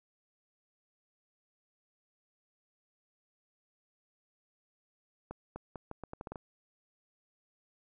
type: accelerating click train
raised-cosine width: 1 ms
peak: -27 dBFS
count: 10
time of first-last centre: 5.31-6.358 s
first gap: 250 ms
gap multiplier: 0.79
effects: none